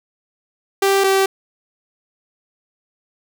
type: tone pair in turn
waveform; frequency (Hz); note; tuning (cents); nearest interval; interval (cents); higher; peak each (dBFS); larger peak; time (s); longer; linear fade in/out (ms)
sawtooth; 392 / 387.1; G4 / G4; 0 / -22; unison; 22; first; -9; neither; 0.82-1.04 / 1.04-1.26; neither; 5
effects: none